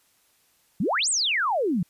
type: exponential two-way sweep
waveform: sine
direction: up then down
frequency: 157.1 to 8870 to 157.1 Hz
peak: -21 dBFS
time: 0.8-1.83 s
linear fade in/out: 5 ms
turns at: 1.09 s
effects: white hiss -64 dBFS RMS until 1.89 s + resampled to 32000 Hz